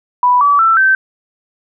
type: tone with pitch steps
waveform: sine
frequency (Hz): 987.8 / 1147.9 / 1333.9 / 1550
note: B5 / D6 / E6 / G6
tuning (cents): 0 / -40 / +20 / -20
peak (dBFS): -7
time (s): 0.23-0.95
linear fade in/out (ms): 2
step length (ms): 180
effects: none